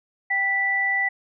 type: tone pair together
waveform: sine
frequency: 784 / 1971.5 Hz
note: G5 / B6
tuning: 0 / -4 cents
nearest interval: octave + major third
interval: 1596 cents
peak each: -29 / -20 dBFS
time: 0.3-1.09 s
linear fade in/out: 10 ms
effects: none